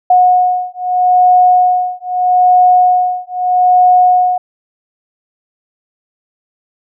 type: beating tone pair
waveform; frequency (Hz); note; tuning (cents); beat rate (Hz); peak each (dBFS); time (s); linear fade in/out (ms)
sine; 727 / 727.79; F#5 / F#5; -31 / -29; 0.79; -10; 0.1-4.38; 5
effects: none